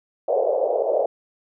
white band-pass noise, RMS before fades -21 dBFS, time 0.28-1.06 s, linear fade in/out 5 ms, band 450 to 650 Hz, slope 48 dB/octave, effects none

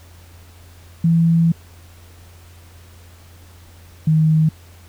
sine tone pair in turn, 166.2 / 157.09 Hz, E3 / D#3, +15 / +17 cents, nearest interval minor second, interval 98 cents, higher first, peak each -11 dBFS, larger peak neither, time 1.04-1.52 / 4.07-4.49 s, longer first, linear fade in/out 5 ms, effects added 86 Hz sine -42 dBFS peak until 4.88 s + pink hiss -49 dBFS RMS until 4.88 s

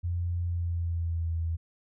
sine tone with pitch glide, 87 to 82.59 Hz, F2 to E2, -6 to +4 cents, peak -27 dBFS, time 0.03-1.57 s, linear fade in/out 20 ms, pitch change -90 cents, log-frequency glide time 0.43-1.33 s, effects none

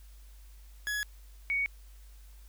40% pulse / sine tone pair in turn, 1683 / 2235 Hz, G#6 / C#7, +23 / +14 cents, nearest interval perfect fourth, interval 491 cents, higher second, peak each -30 / -27 dBFS, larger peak second, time 0.87-1.03 / 1.5-1.66 s, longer neither, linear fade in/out 0 ms, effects added 50 Hz sine -49 dBFS peak until 2.48 s + white hiss -63 dBFS RMS until 2.48 s

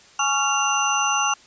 sine tone cluster, 836 / 1116 / 1377 / 2784 / 6020 Hz, G#5 / C#6 / F6 / F7 / F#8, +11 / +11 / -25 / -6 / +29 cents, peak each -25 dBFS, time 0.19-1.34 s, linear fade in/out 5 ms, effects white hiss -50 dBFS RMS until 1.46 s + resampled to 16000 Hz

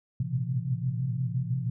sine tone cluster, 113.3 / 118.7 / 126.3 / 132.2 / 169.7 Hz, A#2 / A#2 / B2 / C3 / F3, -49 / +32 / +39 / +18 / -49 cents, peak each -37 / -36 / -31 / -31 / -35 dBFS, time 0.2-1.7 s, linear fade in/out 5 ms, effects none

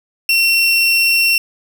30% pulse tone, 2721 Hz, F7, 46 cents flat, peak -8 dBFS, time 0.29-1.38 s, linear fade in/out 2 ms, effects none

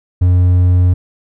triangle tone, 90 Hz, F#2, 47 cents flat, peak -5 dBFS, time 0.21-0.94 s, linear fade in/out 10 ms, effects none

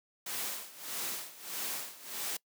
white noise with tremolo, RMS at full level -36 dBFS, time 0.26-2.37 s, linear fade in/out 5 ms, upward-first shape sine, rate 1.6 Hz, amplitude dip 85%, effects noise-tail reverb RT60 0.1 s tail -23 dB re dry + high-pass 200 Hz 12 dB/octave

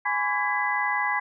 sine tone cluster, 831 / 1011 / 1136 / 1654 / 1997 Hz, G#5 / B5 / C#6 / G#6 / B6, +1 / +40 / +42 / -8 / +19 cents, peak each -29 / -29 / -33 / -30 / -27 dBFS, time 0.05-1.2 s, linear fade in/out 10 ms, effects none

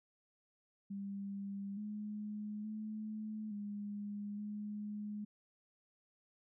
sine tone with pitch steps, 198.7 / 210 / 215.2 / 205.2 / 208.7 Hz, G3 / G#3 / A3 / G#3 / G#3, +24 / +19 / -38 / -21 / +9 cents, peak -40 dBFS, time 0.9-5.25 s, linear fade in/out 10 ms, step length 870 ms, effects none

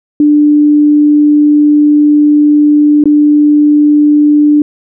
sine tone with dropouts, 296.3 Hz, D4, 15 cents sharp, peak -3 dBFS, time 0.2-4.62 s, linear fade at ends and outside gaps 2 ms, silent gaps 3.039-3.056 s, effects none

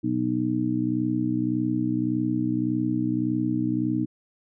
harmonic tone, 61.74 Hz, B1, in tune, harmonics 2 / 3 / 4 / 5, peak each -30 / -33 / -27 / -25 dBFS, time 0.03-4.06 s, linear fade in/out 20 ms, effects none

